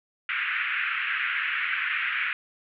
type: band-pass noise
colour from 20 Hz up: pink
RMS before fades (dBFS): -28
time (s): 0.29-2.33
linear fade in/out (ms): 2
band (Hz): 1400 to 2700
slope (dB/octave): 48
effects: none